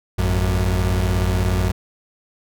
35% pulse tone pair together, 53.88 / 91.4 Hz, A1 / F#2, -36 / -21 cents, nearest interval major sixth, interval 915 cents, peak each -19 / -17 dBFS, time 0.18-1.72 s, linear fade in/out 10 ms, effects none

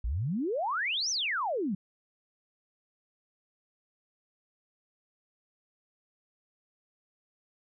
sine exponential two-way sweep, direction up then down, 50.5 to 6272 to 174.3 Hz, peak -28 dBFS, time 0.04-1.75 s, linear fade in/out 5 ms, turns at 1.1 s, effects none

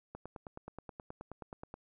click train, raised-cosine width 1 ms, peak -30 dBFS, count 16, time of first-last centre 0.15-1.741 s, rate 9.43 Hz, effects none

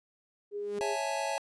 sawtooth tone with exponential growth, 204.3 Hz, G#3, 28 cents flat, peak -34 dBFS, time 0.51-0.79 s, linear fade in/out 5 ms, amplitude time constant 59 ms
sine tone, 410 Hz, G#4, 22 cents flat, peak -33 dBFS, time 0.51-0.97 s, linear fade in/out 50 ms
square chord, A major seventh, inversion first, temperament equal, 554.4 / 659.3 / 830.6 / 880 Hz, C#5 / E5 / G#5 / A5, 0 / 0 / 0 / 0 cents, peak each -37 dBFS, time 0.81-1.38 s, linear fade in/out 0 ms
effects resampled to 24000 Hz

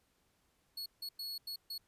45% pulse tone bursts at uneven times, 4362 Hz, C#8, 29 cents flat, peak -39 dBFS, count 5, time 0.77-0.86 / 1.02-1.09 / 1.19-1.38 / 1.47-1.56 / 1.7-1.78 s, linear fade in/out 5 ms, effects pink hiss -75 dBFS RMS until 1.87 s + resampled to 32000 Hz

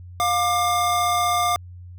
square tone pair together, 708 / 1191.9 Hz, F5 / D6, +23 / +25 cents, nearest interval major sixth, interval 902 cents, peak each -22 dBFS, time 0.2-1.56 s, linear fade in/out 0 ms, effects added 89 Hz sine -37 dBFS peak until 1.98 s

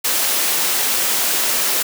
white high-pass noise, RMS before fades -18 dBFS, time 0.04-1.83 s, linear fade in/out 10 ms, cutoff 260 Hz, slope 12 dB/octave, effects none

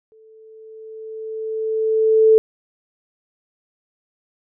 sine tone with exponential growth, 440 Hz, A4, in tune, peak -7 dBFS, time 0.12-2.38 s, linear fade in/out 0 ms, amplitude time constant 490 ms, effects none

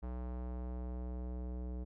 square tone with low-pass filter sweep, 61.74 Hz, B1, in tune, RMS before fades -41 dBFS, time 0.02-1.85 s, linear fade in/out 20 ms, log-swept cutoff 1000 to 500 Hz, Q 1, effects none

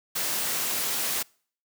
white noise, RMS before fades -28 dBFS, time 0.15-1.23 s, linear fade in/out 10 ms, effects noise-tail reverb RT60 0.5 s tail -26 dB re dry + high-pass 150 Hz 12 dB/octave

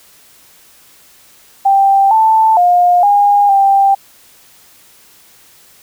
sine tone with pitch steps, 786 / 883 / 710 / 814 / 788 Hz, G5 / A5 / F5 / G#5 / G5, +4 / +6 / +28 / -35 / +9 cents, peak -6 dBFS, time 1.65-3.95 s, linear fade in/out 10 ms, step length 460 ms, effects white hiss -45 dBFS RMS until 5.82 s

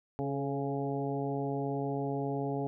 harmonic tone with a mistuned harmonic, 138.59 Hz, C#3, in tune, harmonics 1 / 2 / 3 / 4 / 5 / 6, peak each -36 / -36 / -36 / -43 / -40 / -42 dBFS, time 0.19-2.67 s, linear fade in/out 0 ms, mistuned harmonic 3, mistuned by +28 cents, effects none

